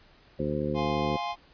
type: harmonic tone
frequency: 74.4 Hz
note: D2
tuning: 23 cents sharp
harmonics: 1 / 2 / 3 / 4 / 5 / 6 / 7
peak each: -39 / -33 / -33 / -35 / -34 / -39 / -33 dBFS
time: 0.39-1.17 s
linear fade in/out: 5 ms
type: chord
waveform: square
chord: F minor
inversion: none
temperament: equal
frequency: 698.5 / 830.6 / 1046.5 Hz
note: F5 / Ab5 / C6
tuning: 0 / 0 / 0 cents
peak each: -35 dBFS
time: 0.74-1.36 s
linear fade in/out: 50 ms
effects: pink hiss -58 dBFS RMS until 1.53 s + resampled to 11025 Hz